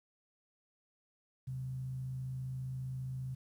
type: tone with frequency modulation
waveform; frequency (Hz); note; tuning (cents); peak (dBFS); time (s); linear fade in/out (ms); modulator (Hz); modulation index
sine; 130; C3; -11; -37; 1.47-3.35; 10; 54.9; 0.23
effects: 11-bit